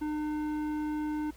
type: tone with tanh clipping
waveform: triangle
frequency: 302.7 Hz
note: D#4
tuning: 48 cents flat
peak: -32 dBFS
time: 0.01-1.31 s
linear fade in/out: 10 ms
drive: 16 dB
effects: added 60 Hz sine -50 dBFS peak until 1.36 s + pink hiss -58 dBFS RMS until 1.36 s